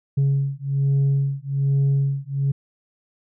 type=beating tone pair; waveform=sine; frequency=137.8 / 139 Hz; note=C#3 / C#3; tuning=-10 / +5 cents; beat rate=1.2 Hz; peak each=-19 dBFS; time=0.17-2.52 s; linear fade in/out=10 ms; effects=tanh soft clip ceiling -14 dBFS